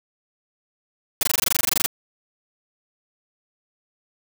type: noise bursts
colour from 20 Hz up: white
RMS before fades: -19 dBFS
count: 16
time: 1.21-1.861 s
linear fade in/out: 2 ms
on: 21 ms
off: 21 ms
effects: none